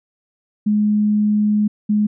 sine tone pair in turn, 210 / 210 Hz, G#3 / G#3, +19 / +19 cents, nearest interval unison, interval 0 cents, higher neither, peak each -13 dBFS, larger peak neither, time 0.66-1.68 / 1.89-2.07 s, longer first, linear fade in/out 10 ms, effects none

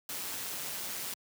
white noise with amplitude modulation, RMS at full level -36 dBFS, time 0.09-1.14 s, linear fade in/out 2 ms, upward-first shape sine, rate 184 Hz, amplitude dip 50%, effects high-pass 100 Hz 12 dB/octave

